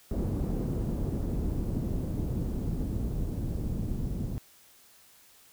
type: noise with low-pass filter sweep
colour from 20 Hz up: pink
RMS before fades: -31 dBFS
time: 0.11-4.38 s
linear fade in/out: 0 ms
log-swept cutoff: 350 to 210 Hz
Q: 0.83
effects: white hiss -58 dBFS RMS until 5.52 s